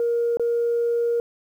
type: tone with dropouts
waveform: sine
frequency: 470.6 Hz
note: A#4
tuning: 16 cents sharp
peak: -18 dBFS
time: 0-1.2 s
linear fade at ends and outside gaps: 1 ms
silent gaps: 0.371-0.396 s
effects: tanh soft clip ceiling -15 dBFS + 9-bit